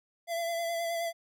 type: tone with vibrato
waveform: square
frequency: 675 Hz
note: E5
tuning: 41 cents sharp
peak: -31 dBFS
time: 0.27-1.13 s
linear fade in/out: 50 ms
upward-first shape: sine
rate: 9.5 Hz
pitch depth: 25 cents each way
effects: none